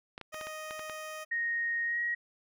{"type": "clicks", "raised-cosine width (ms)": 0.3, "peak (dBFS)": -26, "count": 8, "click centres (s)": [0.179, 0.213, 0.344, 0.412, 0.47, 0.709, 0.794, 0.897]}
{"type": "tone", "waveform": "15% pulse", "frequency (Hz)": 622.3, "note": "D#5", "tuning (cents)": 0, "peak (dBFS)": -33, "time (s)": [0.32, 1.25], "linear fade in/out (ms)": 20}
{"type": "tone with pitch glide", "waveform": "sine", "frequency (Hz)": [1864.7, 1896.2], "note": ["A#6", "A#6"], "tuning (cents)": [0, 29], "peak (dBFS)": -29, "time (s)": [1.31, 2.15], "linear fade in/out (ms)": 10, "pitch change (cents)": 29, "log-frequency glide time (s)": [1.85, 2]}
{"effects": []}